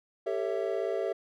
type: chord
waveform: triangle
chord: A dominant seventh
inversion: third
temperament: equal with one note detuned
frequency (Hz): 392 / 449.2 / 554.4 / 659.3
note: G4 / A4 / C#5 / E5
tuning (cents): 0 / +36 / 0 / 0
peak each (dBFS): -31 / -32 / -34 / -32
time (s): 0.26-1.13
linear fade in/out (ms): 10
effects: none